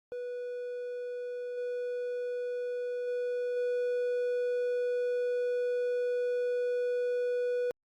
triangle tone with level steps, 490.8 Hz, B4, 11 cents flat, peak -33 / -30 / -28 / -26 dBFS, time 0.12-7.71 s, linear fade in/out 0 ms, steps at 1.57 / 3.07 / 3.56 s, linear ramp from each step 10 ms, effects Opus 48 kbps

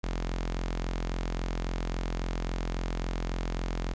sawtooth tone with notch filter, 43.65 Hz, F1, in tune, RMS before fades -32 dBFS, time 0.03-3.94 s, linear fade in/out 10 ms, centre 95 Hz, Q 1.2, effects resampled to 16000 Hz + 9-bit

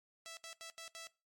5% pulse tone bursts at uneven times, 659.3 Hz, E5, in tune, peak -36 dBFS, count 5, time 0.26-0.37 / 0.44-0.53 / 0.61-0.7 / 0.78-0.88 / 0.95-1.07 s, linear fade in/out 0 ms, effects noise-tail reverb RT60 0.3 s tail -21 dB re dry + MP3 64 kbps

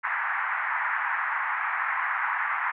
white band-pass noise, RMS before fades -28 dBFS, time 0.03-2.72 s, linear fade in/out 20 ms, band 850 to 2000 Hz, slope 48 dB/octave, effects none

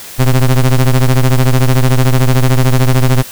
square ring-modulated tone, 65.41 Hz, C2, in tune, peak -4 dBFS, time 0.18-3.23 s, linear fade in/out 20 ms, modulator 58.7 Hz, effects white hiss -30 dBFS RMS until 3.31 s

